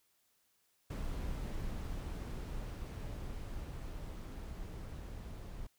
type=noise with level ramp; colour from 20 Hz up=brown; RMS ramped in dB=-39 to -46 dBFS; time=0.9-5.67 s; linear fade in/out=5 ms; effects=white hiss -75 dBFS RMS until 5.78 s